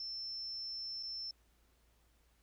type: tone with dropouts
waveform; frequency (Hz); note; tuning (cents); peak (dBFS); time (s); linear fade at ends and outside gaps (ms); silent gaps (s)
sine; 5340; E8; +22; -40; 0-1.31; 2; 1.028-1.032
effects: added 57 Hz sine -70 dBFS peak until 2.42 s + pink hiss -74 dBFS RMS until 2.42 s